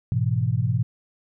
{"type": "chord", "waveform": "sine", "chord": "E major", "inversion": "first", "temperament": "equal with one note detuned", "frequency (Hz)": [104.55, 123.47, 164.81], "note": ["G#2", "B2", "E3"], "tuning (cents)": [12, 0, 0], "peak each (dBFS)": [-24, -22, -28], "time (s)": [0.12, 0.83], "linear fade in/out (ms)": 0, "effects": []}